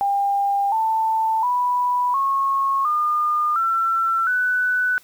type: tone with pitch steps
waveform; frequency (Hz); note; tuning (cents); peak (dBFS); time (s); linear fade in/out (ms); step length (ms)
sine; 800 / 887.7 / 984.9 / 1092.8 / 1212.6 / 1345.4 / 1492.9; G5 / A5 / B5 / C#6 / D#6 / E6 / F#6; +35 / +15 / -5 / -25 / -45 / +35 / +15; -17; 0.01-4.98; 0; 710
effects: white hiss -52 dBFS RMS until 5.03 s